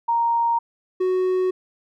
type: tone pair in turn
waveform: sine / triangle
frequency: 932.3 / 370 Hz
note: A#5 / F#4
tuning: 0 / 0 cents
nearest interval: octave + major third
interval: 1600 cents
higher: first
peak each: -17 / -16 dBFS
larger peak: second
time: 0.08-0.59 / 1-1.51 s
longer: neither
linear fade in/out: 10 ms
effects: none